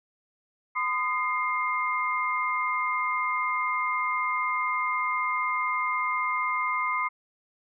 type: tone cluster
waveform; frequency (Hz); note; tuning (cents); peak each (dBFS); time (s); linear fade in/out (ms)
sine; 1016 / 1231 / 2115; B5 / D#6 / C7; +49 / -19 / +18; -29; 0.75-7.09; 20
effects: none